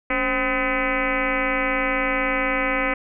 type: tone with frequency modulation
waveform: sine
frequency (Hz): 1273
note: D#6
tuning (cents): +39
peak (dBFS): -19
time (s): 0.1-2.94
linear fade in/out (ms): 5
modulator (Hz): 249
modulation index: 4.5
effects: none